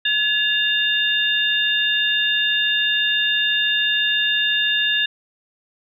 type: tone cluster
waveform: sine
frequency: 1699 / 2794 / 3628 Hz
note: G#6 / F7 / A#7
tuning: +39 / 0 / -48 cents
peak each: -21 dBFS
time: 0.05-5.06 s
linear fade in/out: 5 ms
effects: none